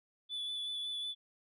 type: tone with vibrato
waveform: sine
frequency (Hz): 3463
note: A7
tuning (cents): -28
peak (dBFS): -34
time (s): 0.29-1.15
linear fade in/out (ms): 50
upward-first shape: sine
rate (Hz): 5.4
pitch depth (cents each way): 15
effects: tanh soft clip ceiling -35 dBFS